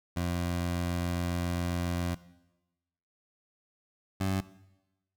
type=tone pair in turn; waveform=20% pulse; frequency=87.31 / 95.51 Hz; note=F2 / G2; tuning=0 / -45 cents; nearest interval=major second; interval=155 cents; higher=second; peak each=-24 / -23 dBFS; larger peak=second; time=0.16-2.15 / 4.2-4.41 s; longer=first; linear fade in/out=10 ms; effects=noise-tail reverb RT60 1.0 s tail -18 dB re dry